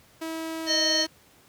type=tone with pitch glide; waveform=sawtooth; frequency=323.5 to 320 Hz; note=E4 to D#4; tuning=-32 to +49 cents; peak=-27 dBFS; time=0.21-1.07 s; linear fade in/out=10 ms; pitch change=-19 cents; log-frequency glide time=0.61-0.87 s
type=harmonic tone; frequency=617 Hz; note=D#5; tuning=15 cents flat; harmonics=1 / 3 / 5 / 7 / 9 / 10; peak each=-30 / -30 / -30 / -24 / -31 / -32 dBFS; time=0.66-1.07 s; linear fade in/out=50 ms
effects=pink hiss -57 dBFS RMS until 1.48 s + high-pass 60 Hz 12 dB/octave